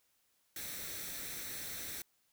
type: noise with comb filter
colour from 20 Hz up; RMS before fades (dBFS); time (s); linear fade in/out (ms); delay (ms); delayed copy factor
white; -43; 0.56-2.02; 2; 0.51; +0.55
effects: white hiss -75 dBFS RMS until 2.32 s